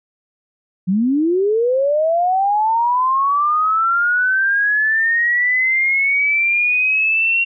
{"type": "linear sweep", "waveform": "sine", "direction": "up", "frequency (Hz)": [174.61, 2754], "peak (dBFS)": -13, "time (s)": [0.87, 7.45], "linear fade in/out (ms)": 20, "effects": []}